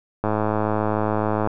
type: click train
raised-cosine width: 1 ms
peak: -8 dBFS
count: 133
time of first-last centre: 0.24-1.474 s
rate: 107 Hz
effects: none